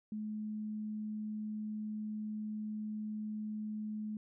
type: tone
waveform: sine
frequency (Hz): 213.6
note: G#3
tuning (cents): +49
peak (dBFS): -37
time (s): 0.12-4.17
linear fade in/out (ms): 2
effects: none